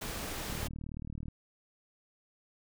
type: noise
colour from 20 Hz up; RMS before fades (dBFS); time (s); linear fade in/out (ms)
pink; -39; 0.01-0.68; 10
type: click train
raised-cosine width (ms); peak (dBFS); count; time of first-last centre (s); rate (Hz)
5; -29; 31; 0.5-1.283; 38.3
effects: none